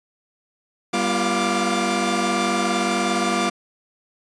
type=tone cluster; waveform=sawtooth; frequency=196 / 240.8 / 342.8 / 705 / 1177 Hz; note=G3 / B3 / F4 / F5 / D6; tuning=0 / -44 / -32 / +16 / +3 cents; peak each=-22 dBFS; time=0.93-3.5 s; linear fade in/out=10 ms; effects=resampled to 22050 Hz